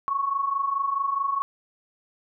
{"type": "tone pair together", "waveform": "sine", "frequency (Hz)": [1086.3, 1111], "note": ["C#6", "C#6"], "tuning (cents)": [-35, 4], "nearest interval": "unison", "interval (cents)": 39, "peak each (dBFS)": [-29, -24], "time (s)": [0.08, 1.42], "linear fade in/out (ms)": 0, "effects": []}